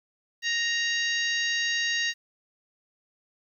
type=harmonic tone with a mistuned harmonic; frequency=932 Hz; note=A#5; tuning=1 cent flat; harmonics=2 / 3 / 4 / 5 / 6 / 7; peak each=-27 / -31 / -33 / -35 / -37 / -38 dBFS; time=0.42-2.14 s; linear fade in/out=50 ms; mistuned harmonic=4; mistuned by=+37 cents; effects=10-bit